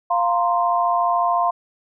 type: chord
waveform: sine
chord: F suspended fourth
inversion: none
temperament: equal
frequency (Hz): 698.5 / 932.3 / 1046.5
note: F5 / Bb5 / C6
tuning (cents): 0 / 0 / 0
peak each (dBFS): -19 / -24 / -20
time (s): 0.1-1.51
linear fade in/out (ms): 10
effects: none